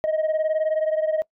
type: beating tone pair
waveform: sine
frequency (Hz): 622.3 / 641.3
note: D#5 / E5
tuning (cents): 0 / -48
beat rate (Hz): 19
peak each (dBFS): -19 / -23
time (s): 0.04-1.22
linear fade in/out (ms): 0
effects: noise-tail reverb RT60 0.1 s tail -22 dB re dry + tanh soft clip ceiling -17 dBFS